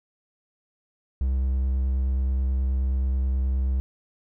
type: tone with vibrato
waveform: triangle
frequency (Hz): 65.41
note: C2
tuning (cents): 0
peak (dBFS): -19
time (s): 1.21-3.8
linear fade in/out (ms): 0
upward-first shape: square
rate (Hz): 9.4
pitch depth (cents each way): 11
effects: none